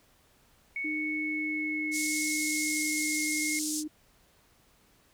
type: tone with pitch glide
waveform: sine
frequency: 2217 to 2150 Hz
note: C#7 to C7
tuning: 0 to +47 cents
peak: -31 dBFS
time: 0.76-3.59 s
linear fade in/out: 2 ms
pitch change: -53 cents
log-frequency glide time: 0.92-3.2 s
type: tone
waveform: sine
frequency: 305.3 Hz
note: D#4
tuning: 33 cents flat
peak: -33 dBFS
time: 0.84-3.88 s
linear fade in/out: 10 ms
type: band-pass noise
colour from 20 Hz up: pink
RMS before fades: -34 dBFS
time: 1.91-3.84 s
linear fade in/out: 50 ms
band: 5500 to 9700 Hz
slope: 24 dB/octave
effects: pink hiss -64 dBFS RMS until 5.13 s